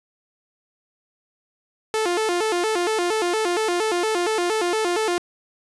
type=tone with vibrato; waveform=sawtooth; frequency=392 Hz; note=G4; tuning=in tune; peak=-16 dBFS; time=1.94-5.18 s; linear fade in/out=0 ms; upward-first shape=square; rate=4.3 Hz; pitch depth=190 cents each way; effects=resampled to 24000 Hz + 8-bit